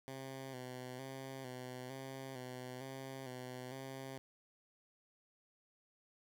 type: tone with vibrato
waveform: 10% pulse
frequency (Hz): 130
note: C3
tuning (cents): -11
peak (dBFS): -37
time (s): 0.08-4.18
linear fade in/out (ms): 0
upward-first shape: square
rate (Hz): 1.1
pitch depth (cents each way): 46
effects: none